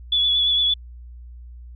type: tone with vibrato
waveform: sine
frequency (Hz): 3419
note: G#7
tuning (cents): +50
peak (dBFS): -16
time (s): 0.12-0.74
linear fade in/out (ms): 5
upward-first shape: sine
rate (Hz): 8.8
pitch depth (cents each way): 26
effects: added 60 Hz sine -37 dBFS peak until 1.75 s